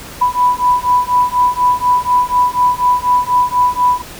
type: beating tone pair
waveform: sine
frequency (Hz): 987.8 / 991.9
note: B5 / B5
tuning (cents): 0 / +7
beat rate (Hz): 4.1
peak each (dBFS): -13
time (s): 0.21-4.02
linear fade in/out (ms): 10
effects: pink hiss -32 dBFS RMS until 4.19 s